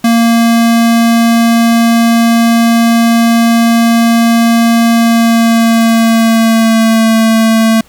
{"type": "tone with pitch glide", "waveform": "square", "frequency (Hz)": [231.3, 223.8], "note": ["A#3", "A3"], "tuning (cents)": [-13, 30], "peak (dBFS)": -6, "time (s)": [0.04, 7.81], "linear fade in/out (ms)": 5, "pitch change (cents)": -57, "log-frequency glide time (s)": [4.92, 7.13], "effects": ["pink hiss -44 dBFS RMS until 7.88 s"]}